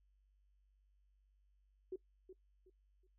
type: tone with echo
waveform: sine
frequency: 372.6 Hz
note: F#4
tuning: 12 cents sharp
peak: -40 dBFS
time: 1.92-1.96 s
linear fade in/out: 5 ms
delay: 370 ms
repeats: 3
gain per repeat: -11 dB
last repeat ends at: 3.07 s
effects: noise-tail reverb RT60 0.1 s tail -20 dB re dry + added 49 Hz sine -70 dBFS peak until 3.18 s